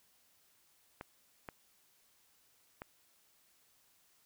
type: clicks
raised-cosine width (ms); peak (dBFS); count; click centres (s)
0.5; -28; 3; 1.011 / 1.488 / 2.819
effects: white hiss -70 dBFS RMS until 4.25 s